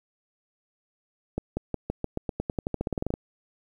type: accelerating click train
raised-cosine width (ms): 2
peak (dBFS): -14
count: 20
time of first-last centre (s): 1.38-3.139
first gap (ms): 190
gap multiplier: 0.91
effects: 9-bit